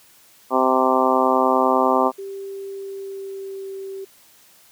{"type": "harmonic tone", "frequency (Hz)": 130, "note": "C3", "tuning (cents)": -11, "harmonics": [2, 3, 4, 5, 6, 7, 8, 9], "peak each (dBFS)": [-23, -23, -23, -23, -23, -23, -23, -23], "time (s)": [0.5, 2.12], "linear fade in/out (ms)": 50}
{"type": "tone with pitch glide", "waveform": "sine", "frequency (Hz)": [392, 387.5], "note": ["G4", "G4"], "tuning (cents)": [0, -20], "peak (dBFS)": -29, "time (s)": [2.18, 4.05], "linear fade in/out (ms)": 10, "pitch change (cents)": -20, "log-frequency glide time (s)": [2.76, 3.77]}
{"effects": ["white hiss -52 dBFS RMS until 4.71 s", "high-pass 80 Hz 12 dB/octave"]}